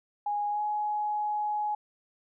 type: tone with pitch glide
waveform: sine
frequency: 826 to 840 Hz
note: G#5 to G#5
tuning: -10 to +19 cents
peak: -27 dBFS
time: 0.26-1.75 s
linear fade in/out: 5 ms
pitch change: +29 cents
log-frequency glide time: 0.5-0.61 s
effects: none